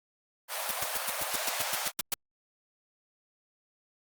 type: high-pass noise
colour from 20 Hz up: pink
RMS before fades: -34 dBFS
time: 0.48-1.92 s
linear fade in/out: 50 ms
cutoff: 550 Hz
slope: 48 dB/octave
type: noise bursts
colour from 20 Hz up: white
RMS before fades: -29 dBFS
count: 12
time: 0.69-2.14 s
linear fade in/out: 2 ms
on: 20 ms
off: 110 ms
effects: Opus 32 kbps